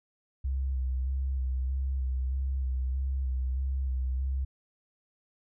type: tone with vibrato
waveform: sine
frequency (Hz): 65.4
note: C2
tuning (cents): 0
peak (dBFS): -27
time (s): 0.44-4.45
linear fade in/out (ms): 10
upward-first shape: square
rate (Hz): 1.6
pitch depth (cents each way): 30
effects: none